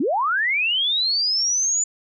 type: linear sweep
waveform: sine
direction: up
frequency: 224.8 to 7040 Hz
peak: -18 dBFS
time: 0-1.84 s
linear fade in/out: 5 ms
effects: none